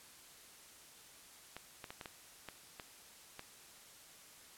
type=clicks; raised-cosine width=0.3 ms; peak=-29 dBFS; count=8; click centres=1.566 / 1.842 / 1.905 / 2.012 / 2.058 / 2.487 / 2.798 / 3.394 s; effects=white hiss -58 dBFS RMS until 4.57 s + low-pass 12000 Hz 12 dB/octave